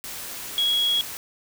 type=tone in noise; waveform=sine; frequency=3322 Hz; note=G#7; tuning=in tune; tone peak=-19 dBFS; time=0.58-1.01 s; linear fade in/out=0 ms; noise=white; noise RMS=-35 dBFS; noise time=0.04-1.17 s; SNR=+13 dB; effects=none